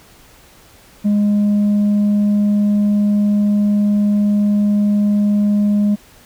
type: tone with tanh clipping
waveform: sine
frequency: 206.2 Hz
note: G#3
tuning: 12 cents flat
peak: -12 dBFS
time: 1.04-5.96 s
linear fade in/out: 20 ms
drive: 2 dB
effects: pink hiss -46 dBFS RMS until 6.25 s